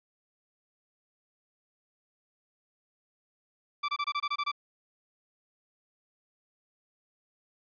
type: tone bursts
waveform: sawtooth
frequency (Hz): 1166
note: D6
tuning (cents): -13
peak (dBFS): -24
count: 9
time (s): 3.83-4.517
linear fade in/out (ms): 10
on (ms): 55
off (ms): 24
effects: resampled to 11025 Hz